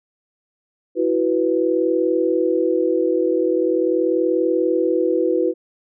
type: chord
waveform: sine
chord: E suspended second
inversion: none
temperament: equal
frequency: 329.6 / 370 / 493.9 Hz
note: E4 / F#4 / B4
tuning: 0 / 0 / 0 cents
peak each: -20 dBFS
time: 0.95-5.54 s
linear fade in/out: 50 ms
effects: none